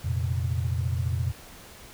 sine chord, F suspended fourth, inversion none, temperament just, 87.31 / 116.41 / 130.96 Hz, F2 / Bb2 / C3, 0 / -2 / +2 cents, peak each -27 / -29 / -31 dBFS, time 0.04-1.32 s, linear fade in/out 10 ms, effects pink hiss -47 dBFS RMS until 1.93 s

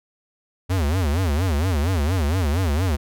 square tone with vibrato, 82.41 Hz, E2, in tune, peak -19 dBFS, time 0.69-2.97 s, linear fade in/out 20 ms, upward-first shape sine, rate 4.3 Hz, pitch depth 270 cents each way, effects none

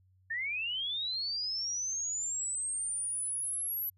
sine linear sweep, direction up, 1765 to 11840 Hz, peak -32 dBFS, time 0.3-3.9 s, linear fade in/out 10 ms, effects added 93 Hz sine -63 dBFS peak until 3.97 s

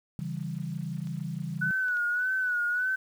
sine chord, C# diminished, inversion none, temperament equal, 138.59 / 164.81 / 196 Hz, C#3 / E3 / G3, 0 / 0 / 0 cents, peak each -36 / -34 / -38 dBFS, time 0.19-1.71 s, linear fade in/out 0 ms
clicks, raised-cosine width 0.2 ms, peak -33 dBFS, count 3, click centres 1.072 / 1.884 / 1.97 s
sine tone with vibrato, 1480 Hz, F#6, in tune, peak -25 dBFS, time 1.61-2.96 s, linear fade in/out 10 ms, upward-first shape sine, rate 1.7 Hz, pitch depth 60 cents each way
effects 9-bit

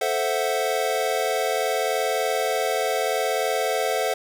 square chord, F# half-diminished seventh, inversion first, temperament equal, 440 / 523.3 / 659.3 / 740 Hz, A4 / C5 / E5 / F#5, 0 / 0 / 0 / 0 cents, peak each -28 dBFS, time 0.01-4.14 s, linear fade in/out 5 ms, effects none

